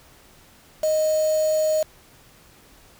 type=tone with quantisation; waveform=sine; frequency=622.3 Hz; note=D#5; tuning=in tune; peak=-18 dBFS; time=0.83-1.83 s; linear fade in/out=5 ms; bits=5; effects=pink hiss -52 dBFS RMS until 2.99 s